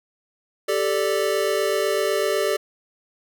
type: chord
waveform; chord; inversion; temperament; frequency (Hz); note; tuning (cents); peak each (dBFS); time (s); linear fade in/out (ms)
square; G suspended second; none; equal; 392 / 440 / 587.3; G4 / A4 / D5; 0 / 0 / 0; -25; 0.68-2.57; 10
effects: none